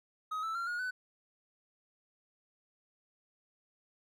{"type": "tone with pitch steps", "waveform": "triangle", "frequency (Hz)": [1263, 1318.9, 1377.3, 1438.3, 1502], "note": ["D#6", "E6", "F6", "F#6", "F#6"], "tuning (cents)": [26, 1, -24, -49, 26], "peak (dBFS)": -32, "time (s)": [0.31, 0.91], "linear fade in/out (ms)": 10, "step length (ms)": 120, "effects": []}